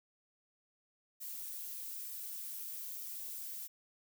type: noise with flanger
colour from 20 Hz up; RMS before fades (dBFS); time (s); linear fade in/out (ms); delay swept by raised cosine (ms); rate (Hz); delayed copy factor
violet; -44; 1.2-3.68; 20; 1.6 to 6.2; 1.1; +0.55
effects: none